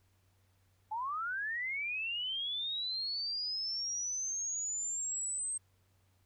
sine linear sweep, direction up, 838 to 8372 Hz, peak -34 dBFS, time 0.91-5.58 s, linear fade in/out 10 ms, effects added 94 Hz sine -69 dBFS peak until 6.25 s + pink hiss -75 dBFS RMS until 6.25 s

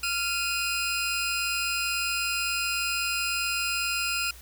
20% pulse tone pair together, 1387.4 / 2500 Hz, F6 / D#7, -12 / +8 cents, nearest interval minor seventh, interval 1020 cents, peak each -24 dBFS, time 0.03-4.31 s, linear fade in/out 5 ms, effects added 60 Hz sine -47 dBFS peak until 4.41 s + white hiss -50 dBFS RMS until 4.41 s

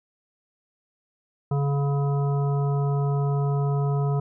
harmonic tone, 141.2 Hz, C#3, 32 cents sharp, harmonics 1 / 3 / 5 / 7 / 9, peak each -21 / -31 / -35 / -38 / -40 dBFS, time 1.51-4.2 s, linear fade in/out 5 ms, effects none

